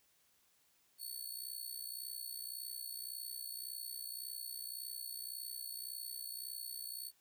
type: tone with amplitude modulation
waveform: 5% pulse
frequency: 4435 Hz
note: C#8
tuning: in tune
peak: -33 dBFS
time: 0.98-7.12 s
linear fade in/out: 50 ms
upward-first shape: sine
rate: 61.8 Hz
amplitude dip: 75%
effects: white hiss -73 dBFS RMS until 7.2 s